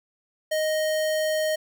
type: tone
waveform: square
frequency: 622.3 Hz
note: D#5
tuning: in tune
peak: -23 dBFS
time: 0.51-1.56 s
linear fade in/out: 10 ms
effects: none